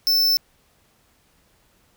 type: tone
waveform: square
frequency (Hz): 5300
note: E8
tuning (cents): +9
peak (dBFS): -16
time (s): 0.07-0.37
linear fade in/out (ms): 0
effects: pink hiss -61 dBFS RMS until 1.96 s